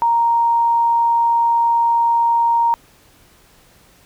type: tone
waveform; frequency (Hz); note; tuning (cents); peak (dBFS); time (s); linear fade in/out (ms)
sine; 932.3; A#5; 0; -12; 0.02-2.74; 0
effects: pink hiss -51 dBFS RMS until 4.05 s

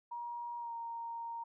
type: tone with pitch glide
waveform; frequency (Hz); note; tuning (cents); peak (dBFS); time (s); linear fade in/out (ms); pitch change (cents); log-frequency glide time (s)
sine; 950 to 928.8; A#5 to A#5; +33 to -7; -39; 0.11-1.44; 10; -40; 0.58-0.73
effects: none

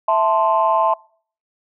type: chord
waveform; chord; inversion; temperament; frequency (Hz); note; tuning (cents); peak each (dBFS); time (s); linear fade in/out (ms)
sine; A minor; second; equal; 659.3 / 880 / 1046.5; E5 / A5 / C6; 0 / 0 / 0; -17; 0.08-0.94; 5
effects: noise-tail reverb RT60 0.5 s tail -25 dB re dry + tanh soft clip ceiling -5 dBFS

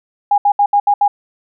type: tone bursts at uneven times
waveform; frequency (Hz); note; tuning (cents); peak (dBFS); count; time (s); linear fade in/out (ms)
sine; 816; G#5; -31; -8; 6; 0.31-0.38 / 0.45-0.52 / 0.59-0.66 / 0.73-0.8 / 0.87-0.94 / 1.01-1.08; 5
effects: none

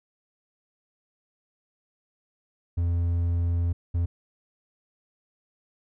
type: tone bursts at uneven times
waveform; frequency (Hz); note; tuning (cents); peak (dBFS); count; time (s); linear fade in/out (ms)
triangle; 85.8; F2; -30; -20; 2; 2.77-3.73 / 3.94-4.06; 10
effects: none

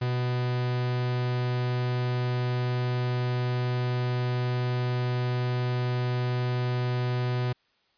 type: tone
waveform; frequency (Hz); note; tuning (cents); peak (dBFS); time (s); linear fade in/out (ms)
45% pulse; 124.1; B2; +9; -25; 0.01-7.53; 10
effects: white hiss -68 dBFS RMS until 7.97 s + resampled to 11025 Hz

